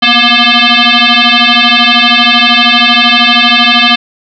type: tone with frequency modulation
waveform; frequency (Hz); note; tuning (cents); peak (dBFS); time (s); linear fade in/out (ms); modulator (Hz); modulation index
sine; 245.4; B3; -11; -3; 0.02-3.96; 10; 478; 7.8
effects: none